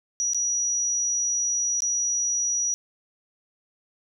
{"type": "tone with dropouts", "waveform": "sine", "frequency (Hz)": 5820, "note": "F#8", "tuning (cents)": -29, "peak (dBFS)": -22, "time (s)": [0.2, 2.74], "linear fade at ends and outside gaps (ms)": 0, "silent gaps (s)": [[0.334, 0.346], [1.805, 1.821]], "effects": []}